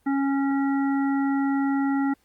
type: harmonic tone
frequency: 275.7 Hz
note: C#4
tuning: 9 cents flat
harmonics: 1 / 3 / 5 / 7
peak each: -21 / -31 / -35 / -38 dBFS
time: 0.06-2.14 s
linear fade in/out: 10 ms
effects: pink hiss -66 dBFS RMS until 2.24 s + Opus 32 kbps